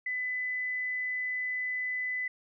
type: tone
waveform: sine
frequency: 2004 Hz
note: B6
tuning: 25 cents sharp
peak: -30 dBFS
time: 0.06-2.28 s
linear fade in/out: 5 ms
effects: none